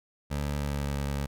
20% pulse tone with pitch glide, 72.2 to 70.31 Hz, D2 to C#2, -29 to +25 cents, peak -24 dBFS, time 0.3-1.27 s, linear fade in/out 20 ms, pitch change -46 cents, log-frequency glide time 0.55-0.96 s, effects none

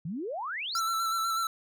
sine exponential sweep, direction up, 146.83 to 6120 Hz, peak -32 dBFS, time 0.05-0.8 s, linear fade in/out 5 ms
square tone with vibrato, 1337 Hz, E6, 24 cents sharp, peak -28 dBFS, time 0.75-1.47 s, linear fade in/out 2 ms, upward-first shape square, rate 8.1 Hz, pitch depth 23 cents each way
effects none

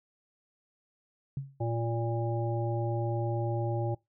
sine tone with exponential decay, 137.2 Hz, C#3, 17 cents flat, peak -28 dBFS, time 1.37-1.61 s, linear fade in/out 2 ms, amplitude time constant 51 ms
harmonic tone, 116.1 Hz, A#2, 7 cents flat, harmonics 1 / 3 / 5 / 7, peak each -30 / -35 / -37 / -38 dBFS, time 1.6-3.95 s, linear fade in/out 10 ms
effects noise-tail reverb RT60 0.2 s tail -23 dB re dry

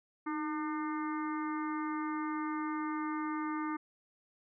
harmonic tone with a mistuned harmonic, 301.5 Hz, D4, 46 cents sharp, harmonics 1 / 3 / 4 / 5 / 6 / 7, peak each -35 / -42 / -40 / -49 / -50 / -49 dBFS, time 0.26-3.77 s, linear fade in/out 10 ms, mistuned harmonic 1, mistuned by +51 cents, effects none

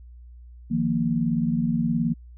sine chord, Eb suspended second, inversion none, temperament equal, 155.56 / 174.61 / 233.1 Hz, Eb3 / F3 / Bb3, 0 / 0 / 0 cents, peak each -27 / -26 / -23 dBFS, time 0.7-2.14 s, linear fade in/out 20 ms, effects added 60 Hz sine -42 dBFS peak until 2.37 s

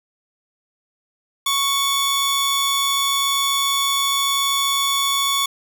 sawtooth tone pair together, 1108.7 / 3467 Hz, C#6 / A7, 0 / -26 cents, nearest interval octave + minor sixth, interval 1974 cents, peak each -17 dBFS, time 1.46-5.46 s, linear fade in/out 5 ms, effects none

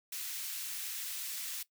white high-pass noise, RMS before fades -40 dBFS, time 0.12-1.63 s, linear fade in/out 5 ms, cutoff 2000 Hz, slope 12 dB/octave, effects noise-tail reverb RT60 0.1 s tail -18 dB re dry

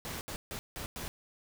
pink noise bursts at uneven times, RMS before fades -40 dBFS, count 5, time 0.05-0.21 / 0.28-0.36 / 0.51-0.59 / 0.76-0.86 / 0.96-1.08 s, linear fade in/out 0 ms, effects none

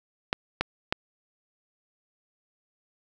clicks, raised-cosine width 0.3 ms, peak -8 dBFS, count 3, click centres 0.329 / 0.61 / 0.925 s, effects 8-bit

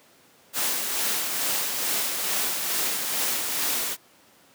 white noise with tremolo, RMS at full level -25 dBFS, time 0.53-3.97 s, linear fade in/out 50 ms, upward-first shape sine, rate 2.3 Hz, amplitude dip 35%, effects pink hiss -56 dBFS RMS until 4.54 s + high-pass 200 Hz 12 dB/octave

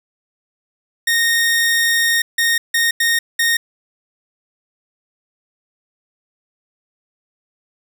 sawtooth tone bursts at uneven times, 1852 Hz, A#6, 12 cents flat, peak -10 dBFS, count 5, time 1.07-2.22 / 2.38-2.58 / 2.74-2.91 / 3-3.19 / 3.39-3.57 s, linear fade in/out 5 ms, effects none

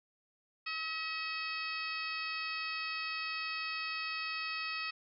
harmonic tone with a mistuned harmonic, 641 Hz, E5, 49 cents flat, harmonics 2 / 3 / 4 / 5 / 6 / 7 / 8, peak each -42 / -44 / -39 / -50 / -51 / -44 / -48 dBFS, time 0.66-4.91 s, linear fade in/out 10 ms, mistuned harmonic 6, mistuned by -17 cents, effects none

